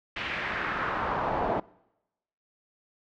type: noise with band-pass filter sweep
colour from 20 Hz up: brown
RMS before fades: -30 dBFS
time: 0.16-1.6 s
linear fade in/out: 5 ms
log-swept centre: 2600 to 690 Hz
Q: 2
effects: noise-tail reverb RT60 0.9 s tail -24 dB re dry + low-pass 4000 Hz 12 dB/octave